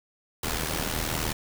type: noise with amplitude modulation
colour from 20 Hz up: pink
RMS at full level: -26 dBFS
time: 0.43-1.33 s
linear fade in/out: 5 ms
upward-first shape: sine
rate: 79.2 Hz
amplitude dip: 75%
effects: none

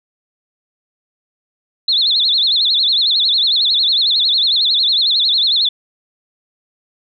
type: tone with vibrato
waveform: sine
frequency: 3847 Hz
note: B7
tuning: 46 cents flat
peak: -11 dBFS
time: 1.88-5.69 s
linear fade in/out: 5 ms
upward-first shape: sine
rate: 11 Hz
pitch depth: 200 cents each way
effects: none

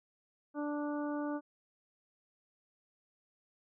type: harmonic tone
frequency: 293.7 Hz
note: D4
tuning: in tune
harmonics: 1 / 2 / 3 / 4 / 5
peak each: -35 / -41 / -45 / -47 / -49 dBFS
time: 0.54-1.41 s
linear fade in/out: 50 ms
effects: none

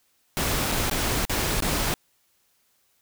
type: noise with dropouts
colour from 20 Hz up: pink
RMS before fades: -25 dBFS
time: 0.37-1.94 s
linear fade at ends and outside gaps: 0 ms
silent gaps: 0.717-0.721 / 0.898-0.912 / 1.252-1.296 / 1.604-1.623 s
effects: white hiss -67 dBFS RMS until 3.01 s

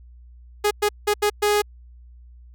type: tone bursts at uneven times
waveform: sawtooth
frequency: 415.3 Hz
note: G#4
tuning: in tune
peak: -13 dBFS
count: 5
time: 0.64-0.71 / 0.82-0.89 / 1.07-1.14 / 1.22-1.3 / 1.42-1.62 s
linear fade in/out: 10 ms
effects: added 60 Hz sine -43 dBFS peak until 2.54 s

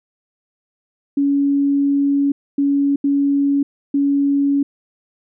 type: tone bursts at uneven times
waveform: sine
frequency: 281.2 Hz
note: C#4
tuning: 25 cents sharp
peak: -13 dBFS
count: 4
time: 1.17-2.32 / 2.58-2.96 / 3.04-3.63 / 3.94-4.63 s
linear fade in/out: 5 ms
effects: none

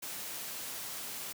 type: noise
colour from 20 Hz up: white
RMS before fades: -41 dBFS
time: 0.02-1.33 s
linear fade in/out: 10 ms
effects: high-pass 100 Hz 12 dB/octave

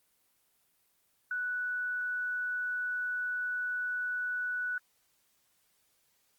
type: tone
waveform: sine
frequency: 1480 Hz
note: F#6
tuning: in tune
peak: -31 dBFS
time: 1.31-4.78 s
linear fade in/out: 2 ms
effects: white hiss -72 dBFS RMS until 6.38 s + Opus 24 kbps

